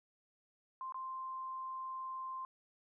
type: tone with dropouts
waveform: sine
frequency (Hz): 1046.5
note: C6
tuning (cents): 0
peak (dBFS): -40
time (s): 0.81-2.45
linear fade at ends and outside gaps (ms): 1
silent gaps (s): 0.923-0.944
effects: none